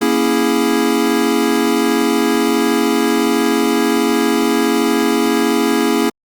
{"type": "chord", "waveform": "square", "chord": "A# half-diminished seventh", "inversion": "none", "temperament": "equal with one note detuned", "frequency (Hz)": [235.8, 277.2, 329.6, 415.3], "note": ["A#3", "C#4", "E4", "G#4"], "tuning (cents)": [20, 0, 0, 0], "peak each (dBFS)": -19, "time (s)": [0.01, 6.1], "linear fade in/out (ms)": 10, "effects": ["Opus 48 kbps"]}